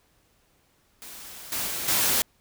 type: noise with level steps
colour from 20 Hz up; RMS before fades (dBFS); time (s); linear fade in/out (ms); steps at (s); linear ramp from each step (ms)
white; -42 / -29 / -31 / -23; 1.02-2.22; 0; 1.52 / 1.67 / 1.88; 2
effects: pink hiss -65 dBFS RMS until 2.4 s